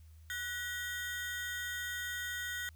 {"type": "ring-modulated tone", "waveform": "35% pulse", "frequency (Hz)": 1695, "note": "G#6", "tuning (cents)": 35, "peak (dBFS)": -32, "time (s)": [0.3, 2.69], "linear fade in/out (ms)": 0, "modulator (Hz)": 217, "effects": ["added 79 Hz sine -53 dBFS peak until 2.75 s", "white hiss -71 dBFS RMS until 2.75 s"]}